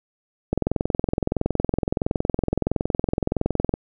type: click train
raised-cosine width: 2 ms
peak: -7 dBFS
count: 70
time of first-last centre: 0.53-3.739 s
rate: 21.5 Hz
effects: none